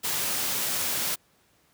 white noise, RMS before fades -28 dBFS, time 0.03-1.16 s, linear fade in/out 20 ms, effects pink hiss -64 dBFS RMS until 1.73 s + high-pass 80 Hz 12 dB/octave

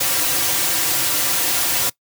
white noise with comb filter, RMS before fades -19 dBFS, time 0-1.9 s, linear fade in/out 10 ms, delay 4.7 ms, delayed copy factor -0.85, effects noise-tail reverb RT60 0.1 s tail -21 dB re dry + high-pass 100 Hz 12 dB/octave

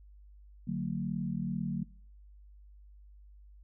sine chord, D augmented, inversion none, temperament equal with one note detuned, 146.83 / 185 / 227.5 Hz, D3 / F#3 / A#3, 0 / 0 / -42 cents, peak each -37 / -34 / -36 dBFS, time 0.67-1.84 s, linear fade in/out 10 ms, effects noise-tail reverb RT60 0.6 s tail -25 dB re dry + added 50 Hz sine -52 dBFS peak until 3.63 s

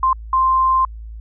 sine tone bursts at uneven times, 1046.5 Hz, C6, in tune, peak -12 dBFS, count 2, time 0.03-0.13 / 0.33-0.85 s, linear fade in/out 2 ms, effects added 55 Hz sine -30 dBFS peak until 1.2 s

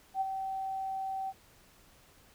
sine tone with ADSR envelope, 770 Hz, G5, 31 cents flat, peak -26 dBFS, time 0.14-1.33 s, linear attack 69 ms, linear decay 25 ms, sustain -7 dB, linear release 44 ms, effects pink hiss -61 dBFS RMS until 2.34 s

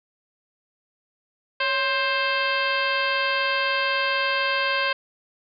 harmonic tone with a mistuned harmonic, 527 Hz, C5, 12 cents sharp, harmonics 1 / 2 / 3 / 4 / 5 / 6 / 7 / 8 / 9, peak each -29 / -27 / -26 / -31 / -28 / -31 / -38 / -36 / -36 dBFS, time 1.6-4.93 s, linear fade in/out 5 ms, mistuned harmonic 1, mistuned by +91 cents, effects none

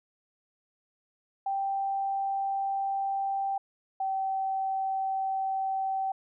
sine tone pair in turn, 784 / 770.5 Hz, G5 / G5, 0 / -30 cents, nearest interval unison, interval 30 cents, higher first, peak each -27 / -27 dBFS, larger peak neither, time 1.46-3.58 / 4-6.12 s, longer neither, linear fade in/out 5 ms, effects none

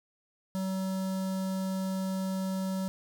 square tone with notch filter, 189.7 Hz, F#3, 43 cents sharp, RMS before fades -32 dBFS, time 0.55-2.88 s, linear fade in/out 0 ms, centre 2300 Hz, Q 0.94, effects none

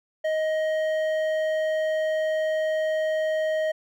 sine tone with hard clipping, 627 Hz, D#5, 13 cents sharp, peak -24 dBFS, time 0.24-3.72 s, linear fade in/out 10 ms, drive 8 dB, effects none

